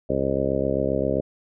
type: harmonic tone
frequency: 67.6 Hz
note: C#2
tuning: 43 cents flat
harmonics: 1 / 2 / 3 / 4 / 5 / 6 / 7 / 8 / 9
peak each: -33 / -31 / -31 / -29 / -32 / -28 / -30 / -27 / -28 dBFS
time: 0.09-1.21 s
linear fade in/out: 10 ms
effects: none